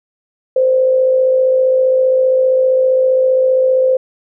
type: tone with amplitude modulation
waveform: sine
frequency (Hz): 518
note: C5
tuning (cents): -17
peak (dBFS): -7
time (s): 0.56-3.97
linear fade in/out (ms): 5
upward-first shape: sine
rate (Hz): 55.2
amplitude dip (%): 40
effects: none